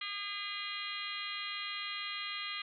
harmonic tone, 406.8 Hz, G#4, 36 cents flat, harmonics 3 / 4 / 5 / 6 / 7 / 8 / 9 / 10, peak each -45 / -52 / -43 / -46 / -47 / -43 / -53 / -45 dBFS, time 0.01-2.62 s, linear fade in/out 5 ms, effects none

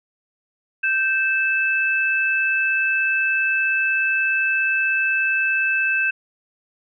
sine tone pair together, 1560.8 / 2625 Hz, G6 / E7, -8 / -8 cents, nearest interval major sixth, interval 900 cents, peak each -20 dBFS, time 0.83-6.11 s, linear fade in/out 10 ms, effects none

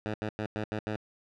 10% pulse tone bursts at uneven times, 107.2 Hz, A2, 45 cents flat, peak -23 dBFS, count 6, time 0.06-0.14 / 0.22-0.29 / 0.39-0.46 / 0.56-0.64 / 0.72-0.79 / 0.87-0.96 s, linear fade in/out 0 ms, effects low-pass 3000 Hz 12 dB/octave

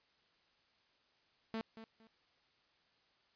sawtooth tone with echo, 223.3 Hz, A3, 26 cents sharp, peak -34 dBFS, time 1.54-1.61 s, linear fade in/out 0 ms, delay 230 ms, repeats 2, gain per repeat -12 dB, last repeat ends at 2.07 s, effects white hiss -73 dBFS RMS until 3.35 s + resampled to 11025 Hz

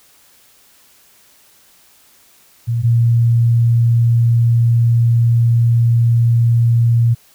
sine tone pair in turn, 117.2 / 117.2 Hz, A#2 / A#2, +10 / +10 cents, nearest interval unison, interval 0 cents, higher neither, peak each -14 / -9 dBFS, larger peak second, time 2.67-2.83 / 2.83-7.15 s, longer second, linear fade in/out 20 ms, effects white hiss -50 dBFS RMS until 7.34 s

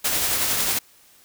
white noise with tremolo, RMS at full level -21 dBFS, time 0.04-0.79 s, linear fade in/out 10 ms, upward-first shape triangle, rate 11 Hz, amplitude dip 35%, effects white hiss -54 dBFS RMS until 1.24 s

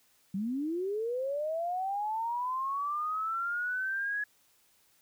sine linear sweep, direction up, 183.8 to 1688 Hz, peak -30 dBFS, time 0.34-4.24 s, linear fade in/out 5 ms, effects white hiss -67 dBFS RMS until 5.01 s

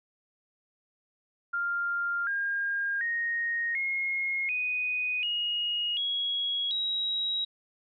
sine tone with pitch steps, 1396.9 / 1613.9 / 1864.6 / 2154 / 2489 / 2876 / 3322 / 3839 Hz, F6 / G6 / A#6 / C7 / D#7 / F#7 / G#7 / B7, 0 / +50 / 0 / +50 / 0 / -50 / 0 / -50 cents, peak -27 dBFS, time 1.53-7.45 s, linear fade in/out 10 ms, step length 740 ms, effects none

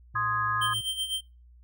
triangle tone with vibrato, 112.9 Hz, A2, 45 cents sharp, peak -36 dBFS, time 0.14-0.81 s, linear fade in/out 5 ms, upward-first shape triangle, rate 2.3 Hz, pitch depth 28 cents each way
sine chord, Ab major, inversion first, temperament equal, 1046.5 / 1244.5 / 1661.2 Hz, C6 / Eb6 / Ab6, 0 / 0 / 0 cents, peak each -31 / -28 / -30 dBFS, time 0.15-0.74 s, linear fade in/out 10 ms
square tone with tremolo, 3136 Hz, G7, in tune, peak -27 dBFS, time 0.61-1.21 s, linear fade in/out 10 ms, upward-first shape sine, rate 8 Hz, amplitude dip 70%
effects noise-tail reverb RT60 0.3 s tail -25 dB re dry + added 60 Hz sine -51 dBFS peak until 1.63 s

